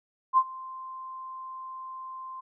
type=tone with ADSR envelope; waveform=sine; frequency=1044 Hz; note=C6; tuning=4 cents flat; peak=-15 dBFS; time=0.33-2.41 s; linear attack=45 ms; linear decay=56 ms; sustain=-22 dB; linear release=14 ms; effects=none